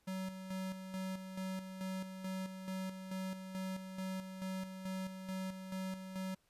square tone with tremolo, 188.5 Hz, F#3, 32 cents sharp, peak -39 dBFS, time 0.07-6.35 s, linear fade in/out 10 ms, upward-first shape square, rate 2.3 Hz, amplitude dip 55%, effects pink hiss -75 dBFS RMS until 6.49 s + resampled to 32000 Hz

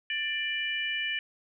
harmonic tone, 591 Hz, D5, 11 cents sharp, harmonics 3 / 4 / 5, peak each -33 / -33 / -33 dBFS, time 0.1-1.19 s, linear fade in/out 2 ms, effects none

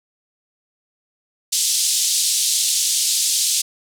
white band-pass noise, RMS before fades -19 dBFS, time 1.52-3.62 s, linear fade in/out 10 ms, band 3600 to 9500 Hz, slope 24 dB/octave, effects none

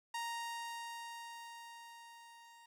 sawtooth tone with level ramp, 932.3 Hz, A#5, in tune, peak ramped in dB -34 to -54 dBFS, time 0.14-2.66 s, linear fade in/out 5 ms, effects low-pass 12000 Hz 12 dB/octave + 12-bit

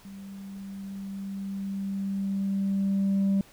sine tone with level ramp, 196 Hz, G3, in tune, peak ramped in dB -40 to -18 dBFS, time 0.05-3.41 s, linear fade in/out 2 ms, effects tanh soft clip ceiling -20 dBFS + pink hiss -55 dBFS RMS until 3.52 s

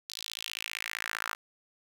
sawtooth tone with high-pass filter sweep, 55.2 Hz, A1, 6 cents sharp, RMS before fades -38 dBFS, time 0.09-1.35 s, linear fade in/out 5 ms, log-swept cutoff 4300 to 1300 Hz, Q 3, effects 9-bit

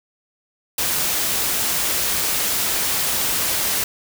white noise, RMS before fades -21 dBFS, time 0.78-3.84 s, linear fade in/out 5 ms, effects none

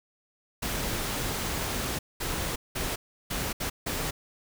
pink noise bursts at uneven times, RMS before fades -31 dBFS, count 6, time 0.62-1.99 / 2.2-2.56 / 2.75-2.96 / 3.3-3.53 / 3.6-3.7 / 3.86-4.11 s, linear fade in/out 10 ms, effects none

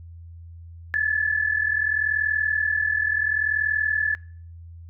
sine tone pair together, 1699.3 / 1740 Hz, G#6 / A6, +39 / -20 cents, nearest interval unison, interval 41 cents, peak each -24 / -22 dBFS, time 0.94-4.15 s, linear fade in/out 0 ms, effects noise-tail reverb RT60 0.5 s tail -22 dB re dry + added 84 Hz sine -39 dBFS peak until 4.89 s

